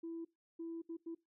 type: tone bursts at uneven times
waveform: sine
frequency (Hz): 331.6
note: E4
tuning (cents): +10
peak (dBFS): -40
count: 4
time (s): 0.03-0.25 / 0.59-0.82 / 0.89-0.97 / 1.06-1.15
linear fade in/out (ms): 10
effects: noise-tail reverb RT60 0.2 s tail -21 dB re dry + tanh soft clip ceiling -37 dBFS